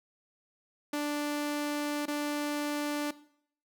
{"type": "tone with dropouts", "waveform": "sawtooth", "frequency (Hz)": 293.7, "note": "D4", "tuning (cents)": 0, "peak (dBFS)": -26, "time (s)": [0.93, 3.11], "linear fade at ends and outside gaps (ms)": 5, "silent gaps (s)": [2.057, 2.08], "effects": ["noise-tail reverb RT60 0.6 s tail -17 dB re dry"]}